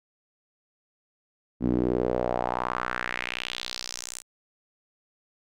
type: tone with band-pass filter sweep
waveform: sawtooth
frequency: 61.3 Hz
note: B1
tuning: 12 cents flat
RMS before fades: -29 dBFS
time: 1.6-4.23 s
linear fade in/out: 50 ms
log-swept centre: 250 to 8500 Hz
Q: 2.8
effects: none